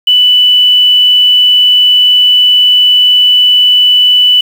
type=tone with quantisation; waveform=sine; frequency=2979 Hz; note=F#7; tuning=11 cents sharp; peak=-3 dBFS; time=0.07-4.41 s; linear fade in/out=5 ms; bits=5; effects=none